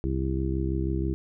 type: harmonic tone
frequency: 66.2 Hz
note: C2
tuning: 21 cents sharp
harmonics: 1 / 2 / 3 / 4 / 5 / 6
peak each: -28 / -31 / -35 / -39 / -31 / -36 dBFS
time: 0.04-1.14 s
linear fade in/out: 0 ms
effects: none